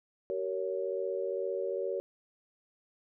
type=tone cluster; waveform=sine; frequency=381.5 / 463.8 / 559 Hz; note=G4 / A#4 / C#5; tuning=-47 / -9 / +14 cents; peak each=-35 / -36 / -35 dBFS; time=0.3-2 s; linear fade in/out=0 ms; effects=none